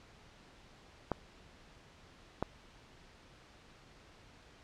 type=clicks; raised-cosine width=1 ms; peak=-18 dBFS; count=2; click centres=1.117 / 2.426 s; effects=pink hiss -59 dBFS RMS until 4.63 s + low-pass 5000 Hz 12 dB/octave